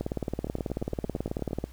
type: two click trains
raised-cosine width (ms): 2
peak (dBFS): -23 / -16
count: 10 / 31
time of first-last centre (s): 0.47-1.509 / 0.01-1.64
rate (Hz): 8.66 / 18.4
effects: added 60 Hz sine -45 dBFS peak until 1.72 s + pink hiss -57 dBFS RMS until 1.72 s